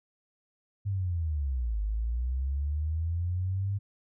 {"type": "linear two-way sweep", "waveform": "sine", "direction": "down then up", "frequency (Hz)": [101.8, 50.5, 101.2], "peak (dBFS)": -27, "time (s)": [0.85, 3.79], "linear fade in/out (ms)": 20, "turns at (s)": 1.81, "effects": []}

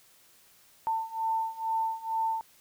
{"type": "beating tone pair", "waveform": "sine", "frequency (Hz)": [894, 896.2], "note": ["A5", "A5"], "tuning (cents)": [27, 32], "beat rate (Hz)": 2.2, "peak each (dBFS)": [-32, -30], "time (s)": [0.87, 2.41], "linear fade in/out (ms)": 0, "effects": ["white hiss -60 dBFS RMS until 2.6 s"]}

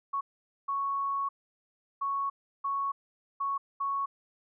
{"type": "tone bursts at uneven times", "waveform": "sine", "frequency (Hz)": 1108.7, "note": "C#6", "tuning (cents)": 0, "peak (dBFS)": -28, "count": 6, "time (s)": [[0.13, 0.21], [0.68, 1.29], [2.01, 2.3], [2.64, 2.92], [3.4, 3.58], [3.8, 4.06]], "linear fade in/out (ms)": 10, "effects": []}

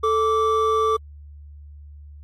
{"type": "tone pair together", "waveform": "triangle", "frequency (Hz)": [440, 1165.5], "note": ["A4", "D6"], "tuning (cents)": [0, -14], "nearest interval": "octave + perfect fourth", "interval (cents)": 1686, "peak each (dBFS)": -18, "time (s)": [0.03, 0.97], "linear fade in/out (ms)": 10, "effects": ["added 73 Hz sine -39 dBFS peak until 2.23 s", "AAC 64 kbps"]}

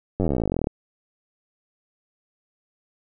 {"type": "slowing click train", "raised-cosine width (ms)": 2, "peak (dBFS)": -10, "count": 28, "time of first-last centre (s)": [0.2, 0.671], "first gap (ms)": 10, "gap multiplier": 1.04, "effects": []}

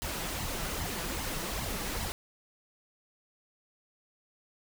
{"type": "noise with flanger", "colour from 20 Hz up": "pink", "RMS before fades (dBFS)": -35, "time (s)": [0.02, 2.12], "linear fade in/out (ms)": 0, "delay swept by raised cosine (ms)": [0.97, 6.07], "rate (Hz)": 2.5, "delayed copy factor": 0.65, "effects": []}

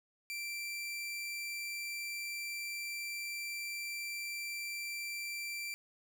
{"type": "tone", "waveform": "sawtooth", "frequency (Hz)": 2349, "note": "D7", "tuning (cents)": 0, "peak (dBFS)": -35, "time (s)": [0.3, 5.74], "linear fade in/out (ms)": 0, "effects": []}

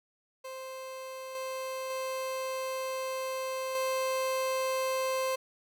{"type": "tone with level steps", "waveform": "30% pulse", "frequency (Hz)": 523.3, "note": "C5", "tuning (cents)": 0, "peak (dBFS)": [-37, -32, -30, -26], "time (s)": [0.44, 5.36], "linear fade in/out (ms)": 10, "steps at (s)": [1.35, 1.9, 3.75], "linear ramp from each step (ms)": 2, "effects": []}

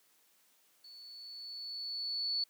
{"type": "tone with level ramp", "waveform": "sine", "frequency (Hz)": 4442, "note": "C#8", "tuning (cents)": 3, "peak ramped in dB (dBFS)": [-51, -30], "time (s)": [0.84, 2.44], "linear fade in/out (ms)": 5, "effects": ["white hiss -69 dBFS RMS until 2.49 s", "high-pass 200 Hz 12 dB/octave"]}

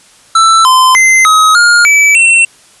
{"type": "tone with pitch steps", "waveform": "square", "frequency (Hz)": [1328, 1030, 2069, 1269, 1419, 2301, 2706], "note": ["E6", "C6", "C7", "D#6", "F6", "D7", "E7"], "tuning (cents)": [12, -28, -20, 34, 27, -36, 45], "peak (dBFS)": -4, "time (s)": [0.35, 2.45], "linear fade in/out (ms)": 5, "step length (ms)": 300, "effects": ["white hiss -42 dBFS RMS until 2.8 s", "resampled to 24000 Hz"]}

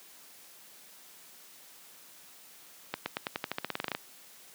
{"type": "accelerating click train", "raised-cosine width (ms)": 0.3, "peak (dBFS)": -15, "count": 16, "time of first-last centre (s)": [2.94, 3.949], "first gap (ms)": 120, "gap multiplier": 0.91, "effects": ["white hiss -54 dBFS RMS until 4.54 s", "high-pass 150 Hz 12 dB/octave"]}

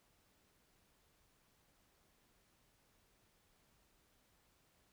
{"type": "silence", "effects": ["pink hiss -74 dBFS RMS until 4.92 s"]}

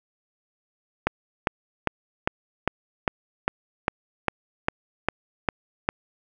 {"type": "click train", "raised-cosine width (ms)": 0.5, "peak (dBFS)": -5, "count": 13, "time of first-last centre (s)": [1.07, 5.889], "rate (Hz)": 2.49, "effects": []}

